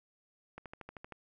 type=click train; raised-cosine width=0.5 ms; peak=-30 dBFS; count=8; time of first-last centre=0.58-1.123 s; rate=12.9 Hz; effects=none